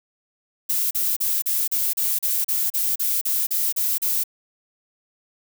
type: noise bursts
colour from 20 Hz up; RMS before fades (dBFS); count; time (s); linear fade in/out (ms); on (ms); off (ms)
violet; -22; 14; 0.69-4.238; 10; 220; 36
effects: none